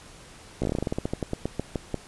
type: slowing click train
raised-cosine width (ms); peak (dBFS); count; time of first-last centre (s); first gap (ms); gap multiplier
2; -13; 20; 0.62-1.943; 15; 1.15
effects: pink hiss -48 dBFS RMS until 2.07 s + resampled to 24000 Hz